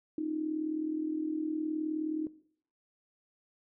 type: tone with amplitude modulation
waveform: sine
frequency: 311.1 Hz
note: D#4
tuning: in tune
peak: -28 dBFS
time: 0.18-2.27 s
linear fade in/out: 2 ms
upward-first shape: sine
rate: 39.3 Hz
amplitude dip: 75%
effects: noise-tail reverb RT60 0.6 s tail -18 dB re dry